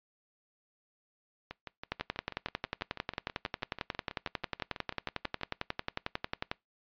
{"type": "two click trains", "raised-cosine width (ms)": 0.3, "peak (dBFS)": [-16, -24], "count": [52, 25], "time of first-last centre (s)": [[1.92, 6.515], [1.51, 5.412]], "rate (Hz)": [11.1, 6.15], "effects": ["noise-tail reverb RT60 0.2 s tail -24 dB re dry", "resampled to 11025 Hz"]}